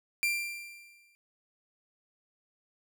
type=tone with exponential decay; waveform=40% pulse; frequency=2371 Hz; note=D7; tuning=16 cents sharp; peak=-24 dBFS; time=0.23-1.15 s; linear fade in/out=0 ms; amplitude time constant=200 ms; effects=none